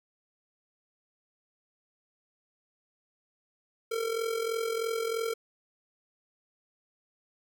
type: tone with amplitude modulation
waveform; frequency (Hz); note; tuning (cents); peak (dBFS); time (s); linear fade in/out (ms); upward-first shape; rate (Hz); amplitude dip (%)
square; 454.8; A#4; -43; -27; 3.91-5.34; 10; sine; 43.1; 65
effects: 11-bit